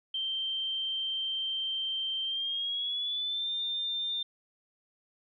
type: tone with pitch glide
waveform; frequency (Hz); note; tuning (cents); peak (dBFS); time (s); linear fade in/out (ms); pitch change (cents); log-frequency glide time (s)
sine; 3136 to 3602; G7 to A7; 0 to +40; -30; 0.14-4.23; 5; +240; 2.24-3.51
effects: none